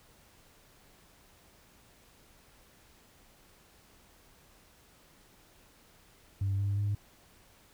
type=tone with pitch steps; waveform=sine; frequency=98 / 100.12 / 102.28 Hz; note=G2 / G2 / G#2; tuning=0 / +37 / -26 cents; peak=-26 dBFS; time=6.41-6.95 s; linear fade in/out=5 ms; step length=180 ms; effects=tanh soft clip ceiling -25 dBFS + pink hiss -61 dBFS RMS until 7.73 s